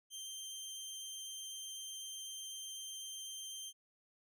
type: tone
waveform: 20% pulse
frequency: 3146 Hz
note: G7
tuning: 6 cents sharp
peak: -39 dBFS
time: 0.1-3.73 s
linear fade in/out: 50 ms
effects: none